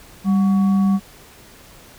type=tone with frequency modulation; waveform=sine; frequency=196 Hz; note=G3; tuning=in tune; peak=-13 dBFS; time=0.24-1 s; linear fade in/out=50 ms; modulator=928 Hz; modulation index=0.21; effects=pink hiss -45 dBFS RMS until 1.98 s